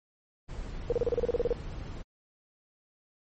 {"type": "noise", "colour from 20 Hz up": "brown", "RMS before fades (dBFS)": -38, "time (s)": [0.48, 2.03], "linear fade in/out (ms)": 20}
{"type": "tone bursts", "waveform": "sine", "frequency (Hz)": 478.9, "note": "A#4", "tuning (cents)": 47, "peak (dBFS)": -23, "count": 12, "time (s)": [0.9, 1.527], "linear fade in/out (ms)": 0, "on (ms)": 22, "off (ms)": 33}
{"effects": ["MP3 32 kbps"]}